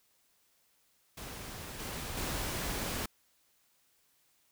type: noise with level steps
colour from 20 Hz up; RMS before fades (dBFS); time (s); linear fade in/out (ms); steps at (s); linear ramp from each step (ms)
pink; -44 / -40 / -36; 1.17-3.06; 5; 1.79 / 2.17; 5
effects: white hiss -71 dBFS RMS until 4.51 s